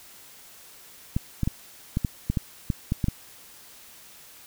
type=clicks; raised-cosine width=5 ms; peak=-11 dBFS; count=11; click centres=1.165 / 1.433 / 1.475 / 1.971 / 2.048 / 2.3 / 2.372 / 2.702 / 2.921 / 3.042 / 3.084 s; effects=white hiss -49 dBFS RMS until 4.46 s